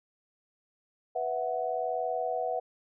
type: chord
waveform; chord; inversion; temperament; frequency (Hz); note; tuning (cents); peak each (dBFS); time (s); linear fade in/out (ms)
sine; B suspended fourth; none; equal; 493.9 / 659.3 / 740; B4 / E5 / F#5; 0 / 0 / 0; -34 / -33 / -32; 1.15-2.6; 10
effects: none